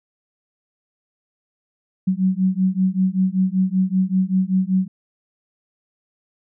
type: beating tone pair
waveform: sine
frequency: 185 / 190.2 Hz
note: F#3 / F#3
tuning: 0 / +48 cents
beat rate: 5.2 Hz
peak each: -19 dBFS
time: 2.07-4.88 s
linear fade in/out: 10 ms
effects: none